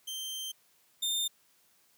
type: tone pair in turn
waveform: sawtooth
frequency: 3136 / 3617 Hz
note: G7 / A7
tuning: 0 / +47 cents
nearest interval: major second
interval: 247 cents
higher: second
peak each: -33 / -26 dBFS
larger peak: second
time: 0.07-0.52 / 1.02-1.28 s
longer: first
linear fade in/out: 10 ms
effects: white hiss -67 dBFS RMS until 1.97 s + high-pass 80 Hz 12 dB/octave